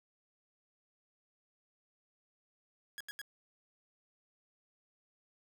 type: tone bursts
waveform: sawtooth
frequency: 1661.2 Hz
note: G#6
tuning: in tune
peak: -38 dBFS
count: 3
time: 2.98-3.215 s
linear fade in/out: 0 ms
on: 25 ms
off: 80 ms
effects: none